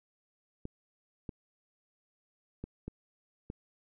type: clicks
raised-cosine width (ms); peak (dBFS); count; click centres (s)
3; -26; 5; 0.654 / 1.292 / 2.64 / 2.88 / 3.501
effects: none